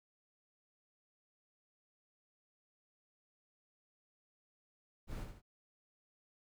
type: noise with echo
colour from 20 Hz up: brown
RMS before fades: -43 dBFS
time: 5.07-5.27 s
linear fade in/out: 50 ms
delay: 75 ms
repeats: 2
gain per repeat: -6 dB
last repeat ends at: 5.42 s
effects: none